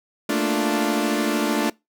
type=chord; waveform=sawtooth; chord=Bb major seventh; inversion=third; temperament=equal; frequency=220 / 233.1 / 293.7 / 349.2 Hz; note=A3 / Bb3 / D4 / F4; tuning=0 / 0 / 0 / 0 cents; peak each=-21 / -25 / -19 / -23 dBFS; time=0.29-1.7 s; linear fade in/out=5 ms; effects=noise-tail reverb RT60 0.2 s tail -23 dB re dry